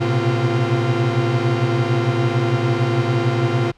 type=tone cluster; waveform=40% pulse; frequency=114 / 125 / 131.7 / 346.1 Hz; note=A#2 / B2 / C3 / F4; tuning=-38 / +21 / +12 / -16 cents; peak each=-21 dBFS; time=0-3.72 s; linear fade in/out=20 ms; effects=pink hiss -55 dBFS RMS until 3.77 s + low-pass 4000 Hz 12 dB/octave

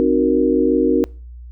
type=chord; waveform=sine; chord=C half-diminished seventh; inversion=none; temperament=equal with one note detuned; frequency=261.6 / 307.4 / 370 / 466.2 Hz; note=C4 / Eb4 / Gb4 / Bb4; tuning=0 / -21 / 0 / 0 cents; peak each=-18 dBFS; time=0-1.04 s; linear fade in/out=0 ms; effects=noise-tail reverb RT60 0.4 s tail -26 dB re dry + added 60 Hz sine -33 dBFS peak until 1.51 s

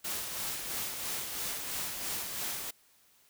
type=noise with tremolo; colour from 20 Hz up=white; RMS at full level=-35 dBFS; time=0.04-2.71 s; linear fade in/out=10 ms; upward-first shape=sine; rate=3 Hz; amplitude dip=40%; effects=white hiss -65 dBFS RMS until 3.29 s

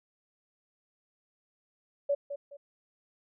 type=tone with echo; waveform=sine; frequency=568 Hz; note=C#5; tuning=42 cents sharp; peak=-24 dBFS; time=2.09-2.15 s; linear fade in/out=10 ms; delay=210 ms; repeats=2; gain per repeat=-10 dB; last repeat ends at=2.57 s; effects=none

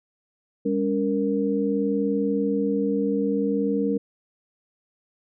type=tone cluster; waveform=sine; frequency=201.6 / 282.1 / 465.4 Hz; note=G3 / C#4 / A#4; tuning=+49 / +30 / -3 cents; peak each=-25 dBFS; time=0.65-3.98 s; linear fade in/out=10 ms; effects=none

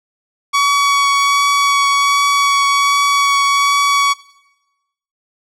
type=tone with vibrato; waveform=sawtooth; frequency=1128 Hz; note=C#6; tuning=30 cents sharp; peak=-7 dBFS; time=0.53-4.14 s; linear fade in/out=20 ms; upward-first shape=triangle; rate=1.3 Hz; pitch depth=10 cents each way; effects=noise-tail reverb RT60 1.0 s tail -21 dB re dry + low-pass 8000 Hz 12 dB/octave

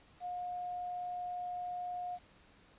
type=tone with quantisation; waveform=sine; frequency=716 Hz; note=F5; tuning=43 cents sharp; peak=-37 dBFS; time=0.2-2.19 s; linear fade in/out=50 ms; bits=10; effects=pink hiss -63 dBFS RMS until 2.78 s + resampled to 8000 Hz

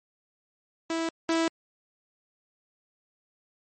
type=tone pair in turn; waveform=sawtooth; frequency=328.3 / 328.3 Hz; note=E4 / E4; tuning=-7 / -7 cents; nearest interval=unison; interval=0 cents; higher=neither; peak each=-23 / -19 dBFS; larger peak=second; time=0.9-1.09 / 1.29-1.48 s; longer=neither; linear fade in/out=2 ms; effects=MP3 32 kbps

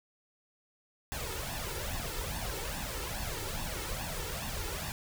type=noise with flanger; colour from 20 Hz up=pink; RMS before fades=-37 dBFS; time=1.12-4.92 s; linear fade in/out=0 ms; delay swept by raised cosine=1.1 to 2.3 ms; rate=2.4 Hz; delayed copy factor=+0.7; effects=none

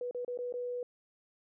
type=tone with dropouts; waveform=sine; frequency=490.6 Hz; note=B4; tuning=12 cents flat; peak=-34 dBFS; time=0.01-0.83 s; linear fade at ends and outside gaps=2 ms; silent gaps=0.111-0.147 / 0.248-0.279 / 0.375-0.388 / 0.525-0.539 s; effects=none

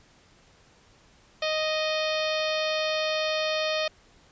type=harmonic tone with a mistuned harmonic; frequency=622.3 Hz; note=D#5; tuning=in tune; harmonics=1 / 2 / 3 / 4 / 5 / 6 / 7 / 8 / 9; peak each=-27 / -35 / -36 / -33 / -36 / -36 / -36 / -41 / -43 dBFS; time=1.42-3.88 s; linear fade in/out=5 ms; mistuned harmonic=6; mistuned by=-49 cents; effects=pink hiss -58 dBFS RMS until 4.31 s + resampled to 16000 Hz

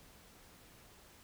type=silence; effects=pink hiss -60 dBFS RMS until 1.23 s

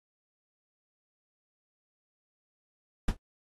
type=noise with exponential decay; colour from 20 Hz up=brown; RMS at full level=-18 dBFS; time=3.08-3.17 s; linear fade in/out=5 ms; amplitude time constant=19 ms; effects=AAC 32 kbps

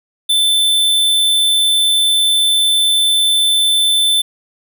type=tone; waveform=square; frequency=3531 Hz; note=A7; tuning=5 cents sharp; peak=-11 dBFS; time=0.29-4.22 s; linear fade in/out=10 ms; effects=none

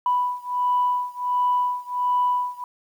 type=beating tone pair; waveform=sine; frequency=987.8 / 989.2 Hz; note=B5 / B5; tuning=0 / +3 cents; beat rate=1.4 Hz; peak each=-22 / -23 dBFS; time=0.06-2.64 s; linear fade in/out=2 ms; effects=tanh soft clip ceiling -12 dBFS + 9-bit

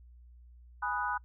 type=chord; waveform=sine; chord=G# minor seventh; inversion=none; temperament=equal; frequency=830.6 / 987.8 / 1244.5 / 1480 Hz; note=G#5 / B5 / D#6 / F#6; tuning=0 / 0 / 0 / 0 cents; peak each=-37 / -35 / -37 / -35 dBFS; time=0.82-1.18 s; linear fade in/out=10 ms; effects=noise-tail reverb RT60 0.1 s tail -25 dB re dry + added 60 Hz sine -52 dBFS peak until 1.24 s

